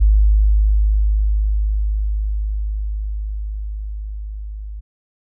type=tone with level ramp; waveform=sine; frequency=51.91 Hz; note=G#1; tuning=in tune; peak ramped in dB=-8 to -27 dBFS; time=0-4.81 s; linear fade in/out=20 ms; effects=none